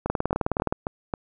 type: two click trains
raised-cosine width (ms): 1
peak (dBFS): -12 / -9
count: 5 / 13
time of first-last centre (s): 0.06-1.138 / 0.1-0.725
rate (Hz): 3.71 / 19.2
effects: none